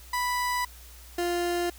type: tone pair in turn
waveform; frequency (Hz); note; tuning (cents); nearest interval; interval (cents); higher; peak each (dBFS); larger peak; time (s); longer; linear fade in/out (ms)
30% pulse; 987.8 / 349.2; B5 / F4; 0 / 0; octave + tritone; 1800; first; -23; neither; 0.13-0.65 / 1.18-1.7; neither; 5
effects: added 60 Hz sine -47 dBFS peak until 1.78 s + white hiss -51 dBFS RMS until 1.78 s